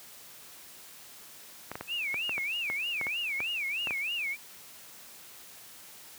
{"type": "clicks", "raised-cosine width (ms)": 0.5, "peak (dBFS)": -21, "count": 12, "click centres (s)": [1.716, 1.755, 1.81, 2.143, 2.294, 2.38, 2.7, 3.013, 3.068, 3.404, 3.872, 3.908]}
{"type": "tone with vibrato", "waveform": "sine", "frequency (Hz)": 2485, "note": "D#7", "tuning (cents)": -3, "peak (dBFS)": -30, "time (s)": [1.87, 4.37], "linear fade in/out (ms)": 50, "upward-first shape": "sine", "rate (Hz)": 3.2, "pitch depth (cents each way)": 250}
{"effects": ["white hiss -50 dBFS RMS until 6.18 s", "high-pass 80 Hz 12 dB/octave"]}